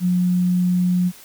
sine tone, 179.7 Hz, F3, 50 cents sharp, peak -15 dBFS, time 0-1.12 s, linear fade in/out 50 ms, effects white hiss -44 dBFS RMS until 1.24 s

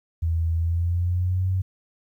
sine tone with pitch glide, 82.41 to 93.58 Hz, E2 to F#2, 0 to +20 cents, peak -20 dBFS, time 0.22-1.62 s, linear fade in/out 10 ms, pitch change +220 cents, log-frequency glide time 0.55-1.49 s, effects 10-bit

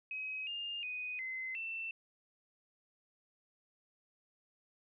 sine tone with pitch steps, 2539 / 2815 / 2492 / 2054 / 2677 Hz, D#7 / F7 / D#7 / C7 / E7, +34 / +13 / +2 / -33 / +26 cents, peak -38 dBFS, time 0.11-1.91 s, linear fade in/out 2 ms, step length 360 ms, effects none

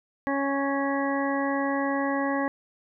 harmonic tone, 277.2 Hz, C#4, in tune, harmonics 1 / 2 / 3 / 4 / 6 / 7, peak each -27 / -30 / -32 / -33 / -35 / -35 dBFS, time 0.27-2.48 s, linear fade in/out 0 ms, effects none

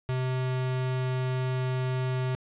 square tone, 128.7 Hz, C3, 28 cents flat, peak -27 dBFS, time 0.09-2.35 s, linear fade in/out 0 ms, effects resampled to 8000 Hz + 10-bit

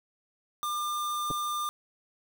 square tone, 1199 Hz, D6, 36 cents sharp, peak -30 dBFS, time 0.63-1.69 s, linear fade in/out 0 ms
clicks, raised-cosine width 2 ms, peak -23 dBFS, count 2, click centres 1.304 / 1.311 s
effects 8-bit

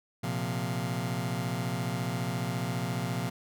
sawtooth chord, Bb suspended second, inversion none, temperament just, 116.54 / 131.11 / 174.81 Hz, Bb2 / C3 / F3, 0 / +4 / +2 cents, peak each -30 dBFS, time 0.23-3.3 s, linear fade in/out 10 ms, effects none

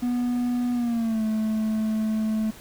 triangle tone with pitch glide, 244.6 to 217.9 Hz, B3 to A3, -16 to -17 cents, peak -20 dBFS, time 0.02-2.51 s, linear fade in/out 10 ms, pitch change -201 cents, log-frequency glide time 0.73-1.23 s, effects pink hiss -46 dBFS RMS until 2.6 s

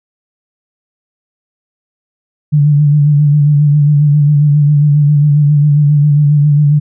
sine tone with vibrato, 146.83 Hz, D3, in tune, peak -5 dBFS, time 2.52-6.8 s, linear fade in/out 20 ms, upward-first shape sine, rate 7.4 Hz, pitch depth 42 cents each way, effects none

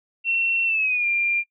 sine tone with pitch glide, 2714 to 2390 Hz, E7 to D7, +50 to +30 cents, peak -19 dBFS, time 0.24-1.44 s, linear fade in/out 50 ms, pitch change -220 cents, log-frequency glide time 0.65-1.07 s, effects noise-tail reverb RT60 0.1 s tail -22 dB re dry

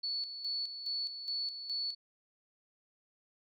sine tone with tremolo, 4435 Hz, C#8, in tune, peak -33 dBFS, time 0.03-1.95 s, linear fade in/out 10 ms, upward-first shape square, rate 2.4 Hz, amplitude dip 60%, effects none

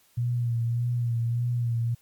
sine tone with vibrato, 118.9 Hz, A#2, 35 cents sharp, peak -23 dBFS, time 0.17-1.95 s, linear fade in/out 10 ms, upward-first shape sine, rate 1.7 Hz, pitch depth 38 cents each way, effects white hiss -62 dBFS RMS until 2.01 s + MP3 96 kbps

